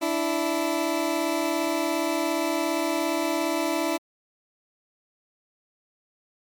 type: tone pair together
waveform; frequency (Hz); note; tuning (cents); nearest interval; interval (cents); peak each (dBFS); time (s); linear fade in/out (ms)
20% pulse; 292.3 / 329.6; D4 / E4; -8 / 0; major second; 208; -23 / -20; 0.01-3.98; 20
effects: MP3 96 kbps